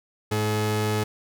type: tone pair together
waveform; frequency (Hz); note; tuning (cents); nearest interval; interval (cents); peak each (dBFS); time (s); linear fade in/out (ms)
sawtooth; 106.6 / 213.2; G#2 / G#3; +46 / +46; octave; 1200; -20; 0.31-1.04; 10
effects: none